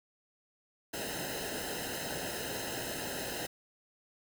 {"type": "noise with comb filter", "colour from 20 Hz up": "pink", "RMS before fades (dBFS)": -38, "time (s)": [0.93, 3.47], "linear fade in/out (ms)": 10, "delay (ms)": 0.87, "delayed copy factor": -0.95, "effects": []}